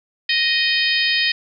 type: harmonic tone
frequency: 622.3 Hz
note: D#5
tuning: in tune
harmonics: 3 / 4 / 5 / 6 / 7 / 8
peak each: -21 / -22 / -23 / -24 / -24 / -25 dBFS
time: 0.29-1.32 s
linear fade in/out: 5 ms
effects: none